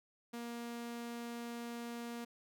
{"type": "tone", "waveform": "sawtooth", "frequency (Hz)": 236, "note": "A#3", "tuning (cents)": 22, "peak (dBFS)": -38, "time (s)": [0.33, 2.25], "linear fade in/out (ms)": 10, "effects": []}